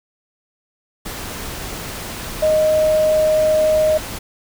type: tone in noise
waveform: sine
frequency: 621 Hz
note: D#5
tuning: 3 cents flat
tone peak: -12 dBFS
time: 2.42-3.98 s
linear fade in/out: 10 ms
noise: pink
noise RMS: -29 dBFS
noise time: 1.05-4.19 s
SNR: +14 dB
effects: none